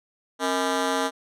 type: ring-modulated tone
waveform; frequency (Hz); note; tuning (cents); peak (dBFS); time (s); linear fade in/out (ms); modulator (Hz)
15% pulse; 366.5; F#4; -16; -13; 0.39-1.11; 50; 97.3
effects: low-pass 10000 Hz 12 dB/octave